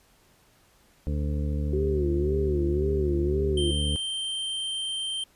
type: harmonic tone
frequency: 73.6 Hz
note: D2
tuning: 4 cents sharp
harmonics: 1 / 2 / 3 / 4 / 6 / 7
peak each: -26 / -32 / -36 / -38 / -42 / -43 dBFS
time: 1.07-3.96 s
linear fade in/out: 0 ms
type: tone with vibrato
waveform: sine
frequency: 370 Hz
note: F#4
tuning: in tune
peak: -25 dBFS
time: 1.73-3.71 s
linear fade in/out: 2 ms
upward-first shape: sine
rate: 1.9 Hz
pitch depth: 130 cents each way
type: tone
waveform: square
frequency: 3136 Hz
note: G7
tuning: in tune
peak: -29 dBFS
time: 3.57-5.24 s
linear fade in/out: 5 ms
effects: pink hiss -61 dBFS RMS until 5.35 s + resampled to 32000 Hz